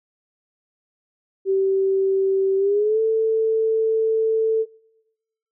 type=tone with pitch glide; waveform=sine; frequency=386.2 to 443.6 Hz; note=G4 to A4; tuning=-26 to +14 cents; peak=-16 dBFS; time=1.45-4.66 s; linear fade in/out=50 ms; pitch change=+240 cents; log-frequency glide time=2.57-3 s; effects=noise-tail reverb RT60 1.0 s tail -25 dB re dry